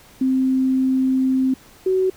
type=tone pair in turn; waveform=sine; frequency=261.6 / 375.4 Hz; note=C4 / F#4; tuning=0 / +25 cents; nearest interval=tritone; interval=625 cents; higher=second; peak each=-15 dBFS; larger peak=neither; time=0.21-1.54 / 1.86-2.1 s; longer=first; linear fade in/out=5 ms; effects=pink hiss -48 dBFS RMS until 2.16 s